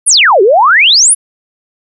sine exponential two-way sweep, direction down then up, 11110 to 364.2 to 11110 Hz, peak -3 dBFS, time 0.06-1.15 s, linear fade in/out 20 ms, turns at 0.42 s, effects none

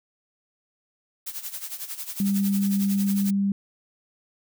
blue noise with tremolo, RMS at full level -32 dBFS, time 1.26-3.31 s, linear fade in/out 10 ms, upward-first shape sine, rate 11 Hz, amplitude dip 75%
sine tone, 198.4 Hz, G3, 21 cents sharp, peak -20 dBFS, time 2.2-3.52 s, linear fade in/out 2 ms
effects none

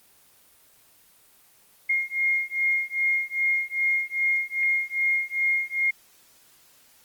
sine beating tone pair, 2135 / 2137.5 Hz, C7 / C7, +34 / +36 cents, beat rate 2.5 Hz, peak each -25 dBFS, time 1.89-5.91 s, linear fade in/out 10 ms, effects white hiss -57 dBFS RMS until 7.04 s + Opus 24 kbps

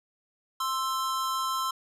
square tone pair together, 1051 / 1324.2 Hz, C6 / E6, +7 / +7 cents, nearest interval major third, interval 400 cents, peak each -30 / -32 dBFS, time 0.6-1.71 s, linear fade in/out 5 ms, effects resampled to 32000 Hz

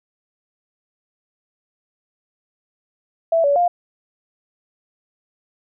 sine tone with pitch steps, 661 / 569 / 703 Hz, E5 / C#5 / F5, +5 / +45 / +11 cents, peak -13 dBFS, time 3.32-3.68 s, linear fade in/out 5 ms, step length 120 ms, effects none

